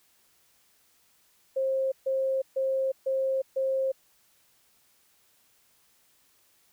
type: tone bursts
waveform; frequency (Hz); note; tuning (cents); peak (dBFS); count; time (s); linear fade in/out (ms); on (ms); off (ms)
sine; 532; C5; +29; -24; 5; 1.56-3.92; 10; 360; 140
effects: white hiss -65 dBFS RMS until 6.72 s